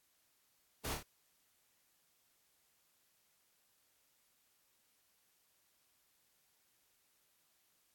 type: noise with echo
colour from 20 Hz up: pink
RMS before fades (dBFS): -41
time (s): 0.84-0.95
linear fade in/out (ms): 10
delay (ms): 27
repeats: 3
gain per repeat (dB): -4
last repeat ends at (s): 1.031
effects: white hiss -75 dBFS RMS until 7.94 s + AAC 64 kbps